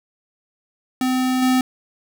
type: tone with level steps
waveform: square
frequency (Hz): 256.4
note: C4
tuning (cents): -35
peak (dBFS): -18 / -15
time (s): 1.01-1.61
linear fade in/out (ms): 2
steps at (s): 1.42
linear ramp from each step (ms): 5
effects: none